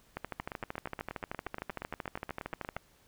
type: two click trains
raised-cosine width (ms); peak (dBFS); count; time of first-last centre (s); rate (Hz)
0.5; -21 / -23; 35 / 21; 0.17-2.765 / 0.4-2.767; 13.1 / 8.45
effects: pink hiss -65 dBFS RMS until 3.07 s